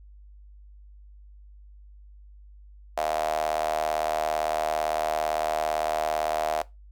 sawtooth tone with high-pass filter, 77.78 Hz, D#2, in tune, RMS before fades -27 dBFS, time 2.97-6.62 s, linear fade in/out 5 ms, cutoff 670 Hz, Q 8, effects noise-tail reverb RT60 0.2 s tail -19 dB re dry + added 50 Hz sine -46 dBFS peak until 6.91 s

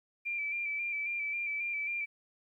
sine tone with vibrato, 2349 Hz, D7, in tune, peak -32 dBFS, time 0.25-2.06 s, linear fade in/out 20 ms, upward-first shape square, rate 3.7 Hz, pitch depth 29 cents each way, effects 12-bit

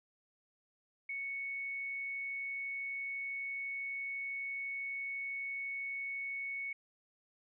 sine tone, 2217 Hz, C#7, in tune, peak -37 dBFS, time 1.09-6.73 s, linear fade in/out 5 ms, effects none

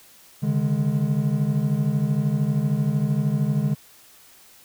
triangle chord, C# suspended second, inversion none, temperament equal with one note detuned, 138.59 / 151.57 / 207.7 Hz, C#3 / D#3 / G#3, 0 / -45 / 0 cents, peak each -22 / -21 / -23 dBFS, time 0.42-3.75 s, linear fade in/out 20 ms, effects white hiss -51 dBFS RMS until 4.64 s

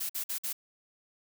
blue noise bursts, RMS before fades -34 dBFS, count 4, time 0-0.53 s, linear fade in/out 10 ms, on 95 ms, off 50 ms, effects none

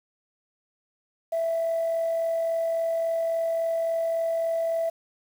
sine tone with amplitude modulation, 661 Hz, E5, 5 cents sharp, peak -21 dBFS, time 1.32-4.9 s, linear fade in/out 10 ms, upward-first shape sine, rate 43.6 Hz, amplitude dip 25%, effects tanh soft clip ceiling -19 dBFS + 8-bit

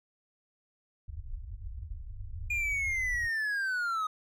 pink low-pass noise, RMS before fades -40 dBFS, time 1.08-3.29 s, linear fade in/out 5 ms, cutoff 100 Hz, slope 96 dB/octave
triangle linear sweep, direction down, 2435 to 1244.5 Hz, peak -27 dBFS, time 2.5-4.07 s, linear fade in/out 5 ms
effects none

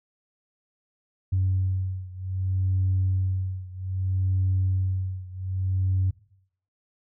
sine beating tone pair, 93.7 / 94.33 Hz, F#2 / F#2, +22 / +34 cents, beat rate 0.63 Hz, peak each -24 / -26 dBFS, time 1.32-6.11 s, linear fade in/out 10 ms, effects noise-tail reverb RT60 0.7 s tail -21 dB re dry + tanh soft clip ceiling -16 dBFS

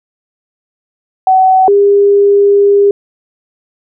sine tone pair in turn, 754 / 403.2 Hz, F#5 / G4, +32 / +49 cents, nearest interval major seventh, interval 1083 cents, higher first, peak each -4 dBFS, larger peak neither, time 1.27-1.68 / 1.68-2.91 s, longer second, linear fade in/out 2 ms, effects none

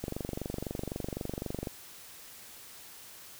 click train, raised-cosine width 2 ms, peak -21 dBFS, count 40, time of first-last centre 0.04-1.672 s, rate 23.9 Hz, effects white hiss -50 dBFS RMS until 3.39 s

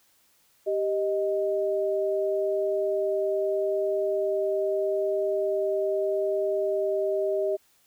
sine tone pair together, 392.3 / 622.3 Hz, G4 / D#5, +1 / 0 cents, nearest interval minor sixth, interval 799 cents, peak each -26 dBFS, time 0.66-7.57 s, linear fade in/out 20 ms, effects white hiss -64 dBFS RMS until 7.86 s

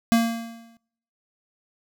square tone with exponential decay, 230 Hz, A#3, 23 cents flat, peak -14 dBFS, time 0.12-0.77 s, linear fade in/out 0 ms, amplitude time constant 140 ms, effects noise-tail reverb RT60 0.7 s tail -23 dB re dry

